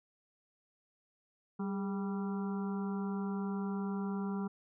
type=harmonic tone with a mistuned harmonic; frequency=195.9 Hz; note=G3; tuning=1 cent flat; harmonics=1 / 2 / 4 / 5 / 6 / 7; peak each=-34 / -43 / -49 / -49 / -52 / -51 dBFS; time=1.59-4.48 s; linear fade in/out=10 ms; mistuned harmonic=2; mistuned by=+62 cents; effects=none